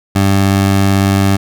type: tone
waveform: 20% pulse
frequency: 98 Hz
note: G2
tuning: in tune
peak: -4 dBFS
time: 0.15-1.37 s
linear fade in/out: 10 ms
effects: none